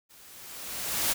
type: noise with level ramp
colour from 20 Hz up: white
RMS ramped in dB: -55 to -25 dBFS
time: 0.09-1.14 s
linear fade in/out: 20 ms
effects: none